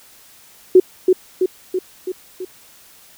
sine tone with echo, 369.7 Hz, F#4, 1 cent flat, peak -4 dBFS, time 0.75-0.8 s, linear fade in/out 5 ms, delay 330 ms, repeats 5, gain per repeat -4 dB, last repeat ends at 2.45 s, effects white hiss -47 dBFS RMS until 3.17 s

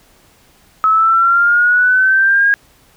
sine exponential sweep, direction up, 1285 to 1641 Hz, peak -8 dBFS, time 0.84-2.54 s, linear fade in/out 0 ms, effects pink hiss -50 dBFS RMS until 2.96 s

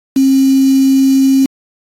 sine tone with quantisation, 268.4 Hz, C4, 44 cents sharp, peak -6 dBFS, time 0.16-1.46 s, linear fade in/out 5 ms, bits 4, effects AAC 48 kbps

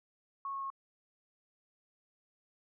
sine tone with pitch steps, 1100 / 1093.7 / 1087.4 Hz, C#6 / C#6 / C#6, -14 / -24 / -34 cents, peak -36 dBFS, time 0.45-0.702 s, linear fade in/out 2 ms, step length 84 ms, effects none

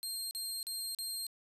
20% pulse tone bursts, 4195 Hz, C8, 4 cents sharp, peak -31 dBFS, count 4, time 0.03-1.267 s, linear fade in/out 0 ms, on 280 ms, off 39 ms, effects resampled to 32000 Hz + 11-bit

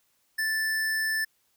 square tone, 1760 Hz, A6, in tune, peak -26 dBFS, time 0.38-1.25 s, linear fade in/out 10 ms, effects white hiss -70 dBFS RMS until 1.56 s

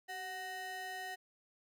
square ring-modulated tone, 561 Hz, C#5, 21 cents sharp, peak -39 dBFS, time 0.08-1.16 s, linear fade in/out 20 ms, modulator 1300 Hz, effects none

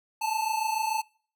square tone pair together, 861 / 887.8 Hz, A5 / A5, -38 / +15 cents, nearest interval minor second, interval 53 cents, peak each -31 / -29 dBFS, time 0.21-1.02 s, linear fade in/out 10 ms, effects noise-tail reverb RT60 0.5 s tail -26 dB re dry

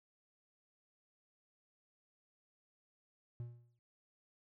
triangle tone with exponential decay, 119.4 Hz, A#2, 42 cents sharp, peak -37 dBFS, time 3.4-3.79 s, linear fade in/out 0 ms, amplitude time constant 83 ms, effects none

